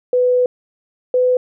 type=tone pair in turn; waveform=sine; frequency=497.9 / 502.5 Hz; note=B4 / B4; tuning=+14 / +30 cents; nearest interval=unison; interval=16 cents; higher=second; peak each=-11 dBFS; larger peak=neither; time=0.13-0.46 / 1.14-1.37 s; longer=first; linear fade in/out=2 ms; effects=none